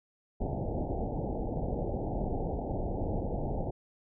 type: low-pass noise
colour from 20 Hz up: pink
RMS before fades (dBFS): -33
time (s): 0.4-3.71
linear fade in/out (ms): 10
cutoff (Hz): 840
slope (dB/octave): 96
effects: none